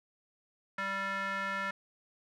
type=tone with band-pass filter; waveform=square; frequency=195.3 Hz; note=G3; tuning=6 cents flat; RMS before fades=-35 dBFS; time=0.78-1.71 s; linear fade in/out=5 ms; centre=1600 Hz; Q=3.1; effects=none